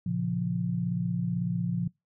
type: chord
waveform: sine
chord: Bb minor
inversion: none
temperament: equal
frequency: 116.54 / 138.59 / 174.61 Hz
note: Bb2 / Db3 / F3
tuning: 0 / 0 / 0 cents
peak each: -33 / -34 / -28 dBFS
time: 0.06-1.88 s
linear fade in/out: 5 ms
effects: noise-tail reverb RT60 0.2 s tail -24 dB re dry